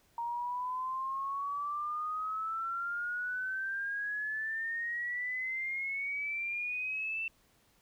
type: exponential sweep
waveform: sine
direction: up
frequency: 932.3 to 2682 Hz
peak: -33 dBFS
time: 0.18-7.28 s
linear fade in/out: 2 ms
effects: pink hiss -68 dBFS RMS until 7.81 s